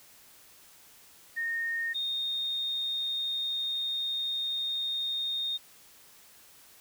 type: tone pair in turn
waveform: sine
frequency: 1842 / 3684 Hz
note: A#6 / A#7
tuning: -21 / -21 cents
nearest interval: octave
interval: 1200 cents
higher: second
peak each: -29 / -29 dBFS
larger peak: neither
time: 1.36-1.94 / 1.94-5.58 s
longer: second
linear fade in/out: 20 ms
effects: white hiss -56 dBFS RMS until 6.8 s

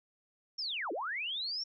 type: linear two-way sweep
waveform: sine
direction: down then up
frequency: 5588 to 291 to 5588 Hz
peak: -34 dBFS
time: 0.58-1.64 s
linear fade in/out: 10 ms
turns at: 0.92 s
effects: none

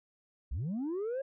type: linear sweep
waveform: sine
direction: up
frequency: 48.11 to 554.4 Hz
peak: -30 dBFS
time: 0.51-1.22 s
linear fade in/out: 10 ms
effects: tanh soft clip ceiling -31 dBFS

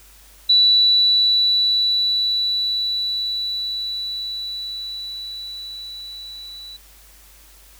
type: tone with level ramp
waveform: sine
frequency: 3951 Hz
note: B7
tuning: in tune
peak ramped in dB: -10 to -34 dBFS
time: 0.49-6.77 s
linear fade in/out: 10 ms
effects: added 50 Hz sine -49 dBFS peak until 7.79 s + white hiss -49 dBFS RMS until 7.79 s

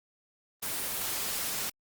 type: noise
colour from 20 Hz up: white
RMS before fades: -33 dBFS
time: 0.62-1.7 s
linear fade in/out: 10 ms
effects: Opus 24 kbps

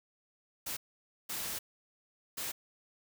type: noise bursts at uneven times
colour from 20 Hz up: white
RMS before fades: -38 dBFS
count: 3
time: 0.66-0.77 / 1.29-1.59 / 2.37-2.52 s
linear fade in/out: 10 ms
effects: none

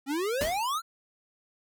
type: exponential sweep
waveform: square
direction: up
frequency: 261.6 to 1407 Hz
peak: -28 dBFS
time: 0.06-0.82 s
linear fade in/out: 50 ms
type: noise with exponential decay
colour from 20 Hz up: pink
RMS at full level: -29 dBFS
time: 0.41-0.67 s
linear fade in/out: 0 ms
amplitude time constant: 55 ms
effects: none

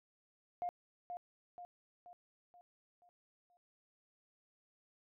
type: tone with echo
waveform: sine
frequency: 708 Hz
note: F5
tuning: 23 cents sharp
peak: -35 dBFS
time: 0.62-0.69 s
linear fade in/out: 0 ms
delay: 480 ms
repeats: 6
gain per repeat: -6 dB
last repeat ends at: 3.57 s
effects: tanh soft clip ceiling -31 dBFS

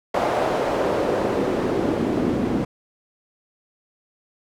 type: noise with band-pass filter sweep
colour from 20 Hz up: pink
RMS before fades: -22 dBFS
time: 0.14-2.65 s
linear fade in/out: 5 ms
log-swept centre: 690 to 260 Hz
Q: 1.6
effects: none

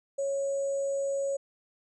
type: tone with sample-and-hold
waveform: sine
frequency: 553 Hz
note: C#5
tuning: 4 cents flat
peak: -27 dBFS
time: 0.18-1.37 s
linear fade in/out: 10 ms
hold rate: 7350 Hz
effects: resampled to 22050 Hz

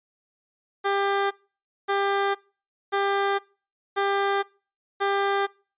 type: tone bursts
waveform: 15% pulse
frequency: 397.6 Hz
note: G4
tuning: 25 cents sharp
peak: -15 dBFS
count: 5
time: 0.84-5.47 s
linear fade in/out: 20 ms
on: 470 ms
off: 570 ms
effects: noise-tail reverb RT60 0.4 s tail -25 dB re dry + resampled to 8000 Hz

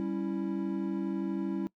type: chord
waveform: triangle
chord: C# diminished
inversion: second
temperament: equal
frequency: 196 / 277.2 / 329.6 Hz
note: G3 / C#4 / E4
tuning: 0 / 0 / 0 cents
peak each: -32 / -34 / -32 dBFS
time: 0-1.67 s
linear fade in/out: 0 ms
effects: noise-tail reverb RT60 0.1 s tail -22 dB re dry

